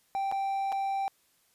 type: tone with dropouts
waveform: triangle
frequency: 783 Hz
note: G5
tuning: 2 cents flat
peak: -26 dBFS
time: 0.15-1.08 s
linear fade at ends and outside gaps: 0 ms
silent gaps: 0.315-0.323 / 0.72-0.725 s
effects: white hiss -68 dBFS RMS until 1.54 s + resampled to 32000 Hz